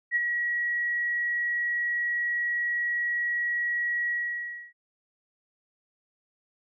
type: tone with ADSR envelope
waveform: sine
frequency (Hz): 1915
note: A#6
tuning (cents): +46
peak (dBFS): -20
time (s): 0.11-4.73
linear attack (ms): 47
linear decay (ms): 27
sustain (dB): -5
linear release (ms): 630
effects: none